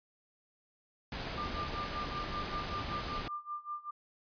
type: noise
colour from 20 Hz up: pink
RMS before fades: -39 dBFS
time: 1.12-3.28 s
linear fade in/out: 2 ms
type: tone with tremolo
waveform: sine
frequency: 1194 Hz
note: D6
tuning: 28 cents sharp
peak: -35 dBFS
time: 1.37-3.91 s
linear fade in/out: 10 ms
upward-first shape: sine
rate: 5.2 Hz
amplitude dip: 90%
effects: resampled to 11025 Hz